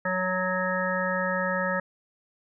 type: harmonic tone with a mistuned harmonic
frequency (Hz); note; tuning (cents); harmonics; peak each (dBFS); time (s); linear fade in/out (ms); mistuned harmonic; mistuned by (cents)
185; F#3; 0; 1 / 3 / 5 / 7 / 9 / 10; -32 / -29 / -34 / -32 / -31 / -33; 0.05-1.8; 5; 7; -16
effects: none